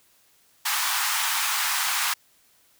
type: high-pass noise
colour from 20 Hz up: pink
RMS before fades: -25 dBFS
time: 0.65-2.14 s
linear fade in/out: 10 ms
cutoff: 850 Hz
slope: 48 dB/octave
effects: white hiss -61 dBFS RMS until 2.79 s